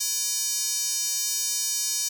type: tone with high-pass filter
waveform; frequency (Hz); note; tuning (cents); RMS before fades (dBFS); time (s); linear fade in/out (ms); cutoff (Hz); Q
square; 337.4; E4; +40; -27; 0-2.09; 10; 5900; 2.6
effects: none